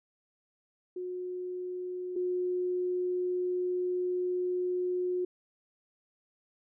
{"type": "tone pair in turn", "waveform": "sine", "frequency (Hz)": [362.8, 361.5], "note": ["F#4", "F#4"], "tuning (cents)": [-34, -40], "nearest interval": "unison", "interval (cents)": 6, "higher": "first", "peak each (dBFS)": [-34, -28], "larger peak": "second", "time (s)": [[0.96, 2.16], [2.16, 5.25]], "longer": "second", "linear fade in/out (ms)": 5, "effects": []}